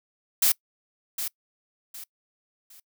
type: noise with echo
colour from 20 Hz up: blue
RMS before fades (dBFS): -20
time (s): 0.42-0.52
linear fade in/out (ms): 5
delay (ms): 760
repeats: 3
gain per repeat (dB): -10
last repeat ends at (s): 2.8
effects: noise-tail reverb RT60 0.1 s tail -24 dB re dry